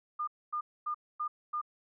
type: tone bursts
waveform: sine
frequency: 1211 Hz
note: D#6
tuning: 47 cents flat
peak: -31 dBFS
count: 5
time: 0.19-1.615 s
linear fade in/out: 10 ms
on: 85 ms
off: 250 ms
effects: none